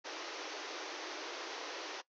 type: band-pass noise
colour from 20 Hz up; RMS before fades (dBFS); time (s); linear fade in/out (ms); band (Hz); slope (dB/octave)
pink; -44; 0.04-2.02; 20; 300 to 6300; 96
effects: noise-tail reverb RT60 0.1 s tail -19 dB re dry